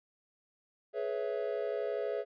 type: chord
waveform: triangle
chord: C# minor seventh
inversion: second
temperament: equal with one note detuned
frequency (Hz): 421.8 / 493.9 / 554.4 / 659.3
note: G#4 / B4 / C#5 / E5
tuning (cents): +27 / 0 / 0 / 0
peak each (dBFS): -34 / -37 / -36 / -37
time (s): 0.93-2.25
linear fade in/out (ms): 50
effects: resampled to 11025 Hz